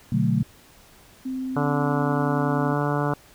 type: chord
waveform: sine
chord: B minor seventh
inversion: none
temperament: equal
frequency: 123.47 / 146.83 / 185 / 220 Hz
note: B2 / D3 / F#3 / A3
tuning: 0 / 0 / 0 / 0 cents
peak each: -24 dBFS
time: 0.12-0.43 s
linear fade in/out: 5 ms
type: tone with vibrato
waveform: sine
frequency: 260.3 Hz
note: C4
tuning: 9 cents flat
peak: -26 dBFS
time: 1.25-2.74 s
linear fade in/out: 10 ms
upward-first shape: sine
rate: 19 Hz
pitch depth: 9 cents each way
type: harmonic tone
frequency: 145.4 Hz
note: D3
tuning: 17 cents flat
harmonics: 1 / 2 / 3 / 4 / 5 / 6 / 7 / 8 / 9 / 10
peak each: -25 / -28 / -30 / -31 / -32 / -33 / -33 / -34 / -35 / -35 dBFS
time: 1.56-3.14 s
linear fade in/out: 5 ms
effects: pink hiss -52 dBFS RMS until 3.34 s